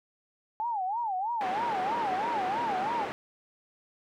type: tone with vibrato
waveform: sine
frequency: 839 Hz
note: G#5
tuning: 17 cents sharp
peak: -28 dBFS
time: 0.6-3.05 s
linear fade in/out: 0 ms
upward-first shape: sine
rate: 3.1 Hz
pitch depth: 230 cents each way
type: band-pass noise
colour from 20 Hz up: pink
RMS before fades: -36 dBFS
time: 1.41-3.12 s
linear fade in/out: 0 ms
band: 300 to 1900 Hz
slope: 12 dB/octave
effects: none